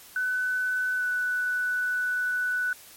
sine tone with pitch glide, 1503 to 1487.5 Hz, F#6 to F#6, +27 to +9 cents, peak -24 dBFS, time 0.16-2.73 s, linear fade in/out 2 ms, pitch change -18 cents, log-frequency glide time 0.98-1.03 s, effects white hiss -49 dBFS RMS until 2.96 s + MP3 64 kbps

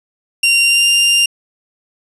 sawtooth tone with pitch glide, 2767 to 2793 Hz, F7 to F7, -17 to -1 cents, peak -6 dBFS, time 0.43-1.26 s, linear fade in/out 5 ms, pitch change +16 cents, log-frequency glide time 0.64-0.86 s, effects resampled to 24000 Hz + 7-bit

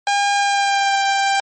sawtooth tone with pitch glide, 807 to 789 Hz, G#5 to G5, -50 to +11 cents, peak -11 dBFS, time 0.07-1.4 s, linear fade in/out 2 ms, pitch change -39 cents, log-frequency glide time 0.35-0.99 s, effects MP3 32 kbps

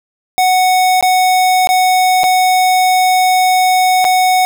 square tone with dropouts, 740 Hz, F#5, in tune, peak -9 dBFS, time 0.38-4.45 s, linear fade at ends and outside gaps 0 ms, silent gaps 1.01-1.026 / 1.672-1.69 / 2.234-2.24 / 4.044-4.05 s, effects none

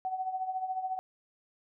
sine tone with tremolo, 751 Hz, F#5, 26 cents sharp, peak -28 dBFS, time 0.05-0.99 s, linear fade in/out 0 ms, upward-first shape triangle, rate 14 Hz, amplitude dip 75%, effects none

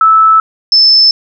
sine tone pair in turn, 1310 / 5264 Hz, E6 / E8, -11 / -3 cents, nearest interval 2 octaves, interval 2408 cents, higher second, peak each -3 dBFS, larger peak neither, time 0.01-0.4 / 0.72-1.11 s, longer neither, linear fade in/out 2 ms, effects none

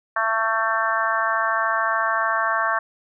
harmonic tone, 223.3 Hz, A3, 26 cents sharp, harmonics 3 / 4 / 5 / 6 / 7 / 8, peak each -27 / -29 / -23 / -28 / -25 / -28 dBFS, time 0.16-2.79 s, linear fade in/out 5 ms, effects none

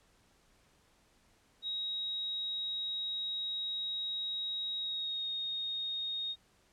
sine tone with pitch glide, 3800 to 3718 Hz, A#7 to A#7, +33 to -5 cents, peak -34 dBFS, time 1.62-6.36 s, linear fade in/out 50 ms, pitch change -38 cents, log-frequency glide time 4.77-5.28 s, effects pink hiss -68 dBFS RMS until 6.72 s + low-pass 10000 Hz 12 dB/octave

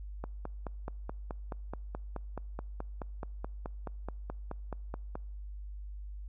click train, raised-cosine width 1 ms, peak -24 dBFS, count 24, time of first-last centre 0.24-5.155 s, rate 4.68 Hz, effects noise-tail reverb RT60 1.0 s tail -26 dB re dry + added 50 Hz sine -40 dBFS peak until 6.28 s

